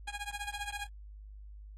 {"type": "tone with tremolo", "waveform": "15% pulse", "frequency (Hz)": 820, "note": "G#5", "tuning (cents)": -22, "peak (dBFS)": -28, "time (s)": [0.07, 0.87], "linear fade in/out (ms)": 10, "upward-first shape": "triangle", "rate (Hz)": 15, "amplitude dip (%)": 100, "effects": ["added 51 Hz sine -46 dBFS peak until 1.77 s", "AAC 32 kbps"]}